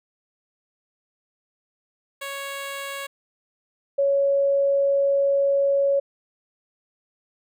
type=tone pair in turn; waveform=10% pulse / sine; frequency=554.4 / 556.8 Hz; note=C#5 / C#5; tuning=0 / +8 cents; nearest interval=unison; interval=8 cents; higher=second; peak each=-22 / -17 dBFS; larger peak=second; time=2.21-3.07 / 3.98-6 s; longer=second; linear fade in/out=10 ms; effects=none